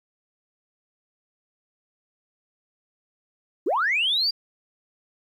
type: linear sweep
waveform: sine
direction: up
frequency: 272 to 4848 Hz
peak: -19 dBFS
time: 3.66-4.31 s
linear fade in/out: 10 ms
effects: tanh soft clip ceiling -15 dBFS + 10-bit